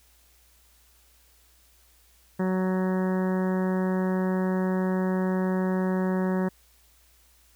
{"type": "harmonic tone", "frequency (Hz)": 186.2, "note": "F#3", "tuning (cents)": 11, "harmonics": [1, 2, 3, 4, 5, 6, 7, 8, 9, 10], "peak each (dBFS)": [-24, -30, -34, -41, -38, -43, -46, -46, -43, -45], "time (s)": [2.39, 6.49], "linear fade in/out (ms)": 10, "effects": ["added 59 Hz sine -61 dBFS peak until 7.55 s", "white hiss -61 dBFS RMS until 7.55 s"]}